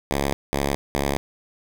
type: tone bursts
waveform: 5% pulse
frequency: 70 Hz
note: C#2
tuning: 18 cents sharp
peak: -10 dBFS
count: 3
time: 0.11-1.17 s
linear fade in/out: 0 ms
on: 220 ms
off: 200 ms
effects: none